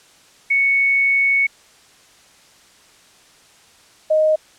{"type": "tone pair in turn", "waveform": "sine", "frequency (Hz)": [2217, 622.1], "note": ["C#7", "D#5"], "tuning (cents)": [0, 0], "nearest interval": "octave + minor seventh", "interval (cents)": 2200, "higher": "first", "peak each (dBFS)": [-13, -12], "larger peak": "second", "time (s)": [[0.5, 1.47], [4.1, 4.36]], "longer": "first", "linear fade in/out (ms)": 10, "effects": ["white hiss -50 dBFS RMS until 4.58 s", "low-pass 8000 Hz 12 dB/octave"]}